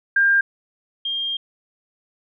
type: tone pair in turn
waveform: sine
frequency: 1600 / 3210 Hz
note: G6 / G7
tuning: +35 / +40 cents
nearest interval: octave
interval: 1205 cents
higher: second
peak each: -13 / -22 dBFS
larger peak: first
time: 0.16-0.41 / 1.05-1.37 s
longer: second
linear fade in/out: 5 ms
effects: none